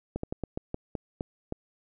slowing click train, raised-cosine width 2 ms, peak -18 dBFS, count 9, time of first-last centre 0.16-1.524 s, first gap 74 ms, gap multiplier 1.23, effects none

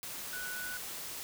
sine tone in noise, 1480 Hz, F#6, in tune, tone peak -39 dBFS, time 0.33-0.77 s, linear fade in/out 0 ms, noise white, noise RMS -42 dBFS, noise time 0.03-1.23 s, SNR 0 dB, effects none

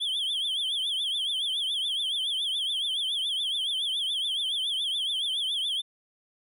triangle tone with vibrato, 3285 Hz, G#7, 20 cents flat, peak -25 dBFS, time 0-5.82 s, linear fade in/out 20 ms, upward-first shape triangle, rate 7.1 Hz, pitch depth 160 cents each way, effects none

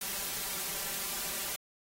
white noise with comb filter, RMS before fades -36 dBFS, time 0.01-1.56 s, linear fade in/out 5 ms, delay 5.1 ms, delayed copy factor +0.95, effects AAC 48 kbps

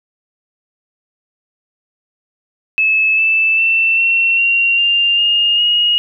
sine tone with pitch steps, 2600 / 2638 / 2676 / 2715 / 2755 / 2795 / 2835 / 2877 Hz, E7 / E7 / E7 / F7 / F7 / F7 / F7 / F#7, -24 / +1 / +25 / -50 / -24 / +1 / +25 / -49 cents, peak -10 dBFS, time 2.78-5.98 s, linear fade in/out 0 ms, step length 400 ms, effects none

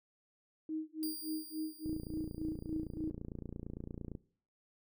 sine tone with tremolo, 314.2 Hz, D#4, 17 cents sharp, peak -34 dBFS, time 0.69-3.1 s, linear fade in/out 2 ms, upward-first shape sine, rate 3.5 Hz, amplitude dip 100%
5% pulse tone with exponential decay, 4784 Hz, D8, 31 cents sharp, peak -32 dBFS, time 1.03-3.1 s, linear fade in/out 0 ms, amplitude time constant 450 ms
click train, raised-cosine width 3 ms, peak -30 dBFS, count 67, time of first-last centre 1.86-4.152 s, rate 28.8 Hz
effects noise-tail reverb RT60 0.5 s tail -20 dB re dry

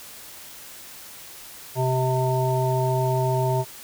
harmonic tone, 129.1 Hz, C3, 23 cents flat, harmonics 1 / 3 / 5 / 7, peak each -22 / -27 / -27 / -27 dBFS, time 1.75-3.65 s, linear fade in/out 50 ms, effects white hiss -42 dBFS RMS until 3.83 s

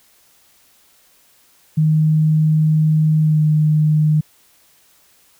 sine tone with pitch glide, 155.56 to 153.33 Hz, D#3 to D#3, 0 to -25 cents, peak -11 dBFS, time 1.77-4.21 s, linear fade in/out 10 ms, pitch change -25 cents, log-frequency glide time 3.22-3.41 s, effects white hiss -54 dBFS RMS until 5.39 s

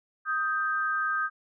sine tone pair together, 1249 / 1573.6 Hz, D#6 / G6, +6 / +6 cents, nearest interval major third, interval 400 cents, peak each -28 dBFS, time 0.25-1.3 s, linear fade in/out 50 ms, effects none

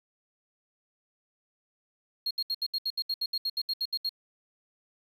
triangle tone bursts, 4262 Hz, C8, 31 cents sharp, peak -26 dBFS, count 16, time 2.26-4.093 s, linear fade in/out 5 ms, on 48 ms, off 71 ms, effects 10-bit

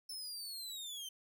sawtooth linear sweep, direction down, 5320 to 3068 Hz, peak -40 dBFS, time 0.09-1.09 s, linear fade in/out 5 ms, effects none

